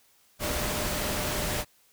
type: tone in noise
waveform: sine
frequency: 599 Hz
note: D5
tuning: 34 cents sharp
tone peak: -37 dBFS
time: 0.39-1.65 s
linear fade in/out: 50 ms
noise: pink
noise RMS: -30 dBFS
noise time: 0.39-1.65 s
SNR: -10 dB
effects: white hiss -63 dBFS RMS until 1.92 s